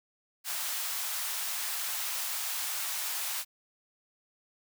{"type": "high-pass noise", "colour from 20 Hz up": "white", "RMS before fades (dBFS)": -34, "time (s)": [0.44, 3.45], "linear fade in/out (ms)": 50, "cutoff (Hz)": 710, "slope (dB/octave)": 24, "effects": []}